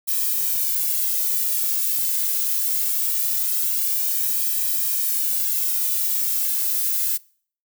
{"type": "noise with flanger", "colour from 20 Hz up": "violet", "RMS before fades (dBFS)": -22, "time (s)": [0.07, 7.18], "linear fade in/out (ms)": 20, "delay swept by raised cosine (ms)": [1.4, 2.13], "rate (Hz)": 0.22, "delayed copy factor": -0.85, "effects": ["noise-tail reverb RT60 0.5 s tail -24 dB re dry"]}